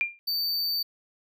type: tone with exponential decay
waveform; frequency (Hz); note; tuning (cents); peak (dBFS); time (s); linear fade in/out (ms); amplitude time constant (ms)
sine; 2391; D7; +30; -19; 0.01-0.19; 0; 39
type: tone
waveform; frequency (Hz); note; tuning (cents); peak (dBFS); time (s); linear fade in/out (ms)
square; 4583; D8; -43; -26; 0.27-0.83; 10
effects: none